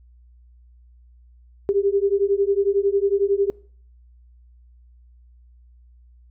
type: beating tone pair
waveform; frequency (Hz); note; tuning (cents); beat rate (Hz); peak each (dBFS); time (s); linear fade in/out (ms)
sine; 393.1 / 404.1; G4 / G#4; +5 / -47; 11; -20; 1.69-3.5; 0
effects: noise-tail reverb RT60 0.5 s tail -24 dB re dry + added 60 Hz sine -48 dBFS peak until 6.3 s